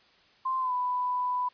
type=tone with pitch glide; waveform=sine; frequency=1044 to 994 Hz; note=C6 to B5; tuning=-4 to +11 cents; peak=-26 dBFS; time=0.45-1.49 s; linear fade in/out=10 ms; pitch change=-85 cents; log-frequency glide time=0.59-0.73 s; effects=white hiss -61 dBFS RMS until 1.53 s + resampled to 11025 Hz